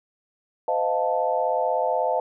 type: chord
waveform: sine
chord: F dominant seventh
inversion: second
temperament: equal with one note detuned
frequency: 511 / 622.3 / 698.5 / 880 Hz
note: C5 / Eb5 / F5 / A5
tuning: -41 / 0 / 0 / 0 cents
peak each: -26 dBFS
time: 0.68-2.2 s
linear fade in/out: 2 ms
effects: none